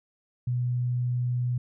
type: tone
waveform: sine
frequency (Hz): 123.3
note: B2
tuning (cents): -2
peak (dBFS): -24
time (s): 0.47-1.58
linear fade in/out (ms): 5
effects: none